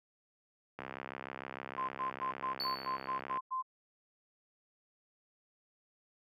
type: click train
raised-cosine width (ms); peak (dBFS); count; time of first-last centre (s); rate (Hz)
0.5; -26; 173; 0.79-3.373; 66.6
type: tone bursts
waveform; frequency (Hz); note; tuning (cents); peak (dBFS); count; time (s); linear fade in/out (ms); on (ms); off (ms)
sine; 1038; C6; -14; -33; 9; 1.77-3.626; 20; 120; 97
type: tone with exponential decay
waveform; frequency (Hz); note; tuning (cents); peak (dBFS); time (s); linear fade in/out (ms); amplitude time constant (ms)
triangle; 4470; C#8; +14; -32; 2.6-3.2; 1; 130
effects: high-pass 150 Hz 12 dB/octave